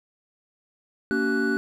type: tone cluster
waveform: triangle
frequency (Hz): 231.7 / 283.5 / 381.7 / 1481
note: A#3 / C#4 / G4 / F#6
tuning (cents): -10 / +39 / -46 / +1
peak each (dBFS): -25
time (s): 1.11-1.57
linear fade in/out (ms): 0
effects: none